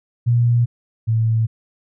sine tone pair in turn, 119.4 / 112.39 Hz, A#2 / A2, +42 / +37 cents, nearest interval minor second, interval 105 cents, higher first, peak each -12 / -14 dBFS, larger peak first, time 0.26-0.66 / 1.07-1.47 s, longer neither, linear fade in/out 20 ms, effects none

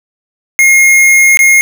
square tone with dropouts, 2145 Hz, C7, 42 cents sharp, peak -4 dBFS, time 0.59-1.61 s, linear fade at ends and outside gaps 0 ms, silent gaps 1.372-1.391 s, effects none

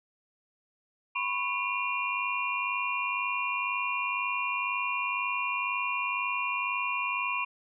sine tone cluster, 997 / 1099 / 2407 / 2751 Hz, B5 / C#6 / D7 / F7, +16 / -15 / +42 / -27 cents, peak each -34 / -35 / -32 / -34 dBFS, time 1.15-7.45 s, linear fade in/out 10 ms, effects none

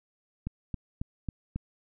click train, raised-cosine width 5 ms, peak -20 dBFS, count 5, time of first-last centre 0.47-1.56 s, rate 3.67 Hz, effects none

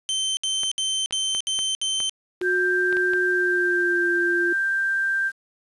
sawtooth tone bursts, 3100 Hz, G7, 20 cents flat, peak -19 dBFS, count 6, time 0.09-2.095 s, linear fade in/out 0 ms, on 280 ms, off 65 ms
clicks, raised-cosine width 0.3 ms, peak -18 dBFS, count 9, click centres 0.634 / 1.109 / 1.349 / 1.59 / 2.003 / 2.415 / 2.927 / 2.969 / 3.135 s
sine tone with pitch glide, 363.9 to 348.3 Hz, F#4 to F4, -29 to -5 cents, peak -23 dBFS, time 2.41-4.53 s, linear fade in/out 5 ms, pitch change -76 cents, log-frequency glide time 3.26-4.07 s
sine tone, 1577 Hz, G6, 10 cents sharp, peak -20 dBFS, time 2.42-5.32 s, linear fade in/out 50 ms
effects resampled to 24000 Hz + 8-bit

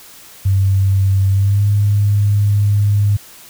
sine tone with pitch glide, 96.9 to 102.43 Hz, G2 to G#2, -20 to -23 cents, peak -10 dBFS, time 0.45-3.17 s, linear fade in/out 10 ms, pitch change +97 cents, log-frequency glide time 1.31-1.66 s, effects white hiss -40 dBFS RMS until 3.49 s

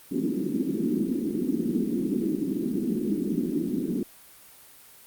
white band-pass noise, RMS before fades -27 dBFS, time 0.11-4.03 s, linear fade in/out 2 ms, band 180 to 350 Hz, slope 48 dB/octave, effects white hiss -51 dBFS RMS until 5.06 s + Opus 32 kbps

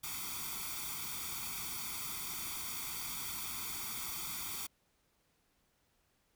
white noise with comb filter, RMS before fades -41 dBFS, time 0.03-4.67 s, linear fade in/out 10 ms, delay 0.87 ms, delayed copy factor +0.9, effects pink hiss -75 dBFS RMS until 6.35 s

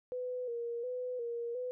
sine tone with vibrato, 485.2 Hz, B4, 31 cents flat, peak -35 dBFS, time 0.12-1.71 s, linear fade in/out 0 ms, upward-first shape square, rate 1.4 Hz, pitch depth 53 cents each way, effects none

